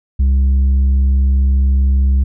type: tone with tanh clipping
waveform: sine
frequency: 66.8 Hz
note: C2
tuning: 36 cents sharp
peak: -10 dBFS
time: 0.19-2.24 s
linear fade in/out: 10 ms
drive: 4 dB
effects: none